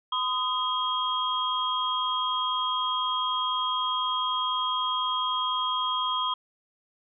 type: tone cluster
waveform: sine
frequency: 1017 / 1247 / 3249 Hz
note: C6 / D#6 / G#7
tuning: -50 / +3 / -39 cents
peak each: -28 / -31 / -29 dBFS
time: 0.12-6.34 s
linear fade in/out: 5 ms
effects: none